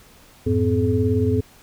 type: tone cluster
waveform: sine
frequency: 90.7 / 108.9 / 255.2 / 427.5 Hz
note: F#2 / A2 / C4 / A4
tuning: -34 / -17 / -43 / -50 cents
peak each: -22 dBFS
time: 0.46-1.41 s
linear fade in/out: 10 ms
effects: pink hiss -50 dBFS RMS until 1.62 s